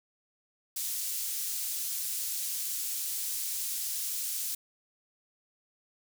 pink high-pass noise, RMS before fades -34 dBFS, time 0.76-4.55 s, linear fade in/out 5 ms, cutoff 7000 Hz, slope 12 dB/octave, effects none

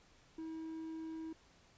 triangle tone, 321.3 Hz, E4, 44 cents flat, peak -40 dBFS, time 0.38-1.33 s, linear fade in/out 5 ms, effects pink hiss -66 dBFS RMS until 1.77 s + resampled to 16000 Hz

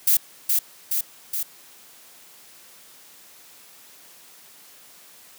violet noise with echo, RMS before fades -17 dBFS, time 0.07-0.17 s, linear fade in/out 5 ms, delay 420 ms, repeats 3, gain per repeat -3 dB, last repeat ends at 1.43 s, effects white hiss -49 dBFS RMS until 5.38 s + high-pass 150 Hz 12 dB/octave

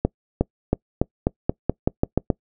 accelerating click train, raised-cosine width 2 ms, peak -4 dBFS, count 11, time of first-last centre 0.05-2.302 s, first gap 360 ms, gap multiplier 0.89, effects noise-tail reverb RT60 0.1 s tail -25 dB re dry

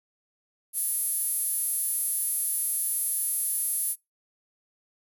sawtooth tone with high-pass filter, 359.4 Hz, F4, 50 cents sharp, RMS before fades -28 dBFS, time 0.73-3.96 s, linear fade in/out 50 ms, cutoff 11000 Hz, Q 8, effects noise-tail reverb RT60 0.2 s tail -25 dB re dry

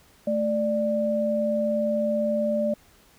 sine tone pair together, 220 / 591 Hz, A3 / D5, 0 / +11 cents, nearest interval octave + perfect fourth, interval 1711 cents, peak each -26 / -23 dBFS, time 0.27-2.74 s, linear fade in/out 5 ms, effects pink hiss -57 dBFS RMS until 3.18 s

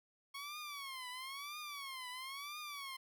15% pulse tone with vibrato, 1100 Hz, C#6, 14 cents flat, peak -38 dBFS, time 0.34-2.97 s, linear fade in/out 10 ms, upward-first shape triangle, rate 1 Hz, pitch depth 190 cents each way, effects none

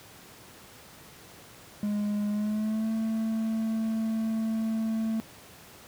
triangle tone with pitch glide, 207.3 to 222.2 Hz, G#3 to A3, -3 to +17 cents, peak -24 dBFS, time 1.83-5.2 s, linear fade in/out 0 ms, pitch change +120 cents, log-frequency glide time 2.29-2.91 s, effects pink hiss -50 dBFS RMS until 5.87 s + high-pass 80 Hz 12 dB/octave

